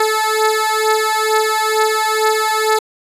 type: beating tone pair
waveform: 15% pulse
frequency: 433.7 / 435.9 Hz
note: A4 / A4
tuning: -25 / -16 cents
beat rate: 2.2 Hz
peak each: -10 dBFS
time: 0-2.79 s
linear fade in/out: 5 ms
effects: resampled to 32000 Hz